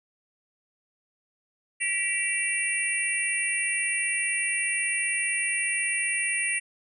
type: tone cluster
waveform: sine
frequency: 1951 / 2315 / 2730 / 9350 Hz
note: B6 / D7 / F7 / D9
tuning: -22 / -25 / -40 / -9 cents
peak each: -30 dBFS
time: 1.8-6.6 s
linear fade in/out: 20 ms
effects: none